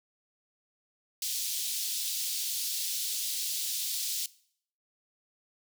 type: high-pass noise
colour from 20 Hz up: pink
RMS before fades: -33 dBFS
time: 1.22-4.26 s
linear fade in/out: 2 ms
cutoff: 3600 Hz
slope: 24 dB/octave
effects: noise-tail reverb RT60 0.6 s tail -20 dB re dry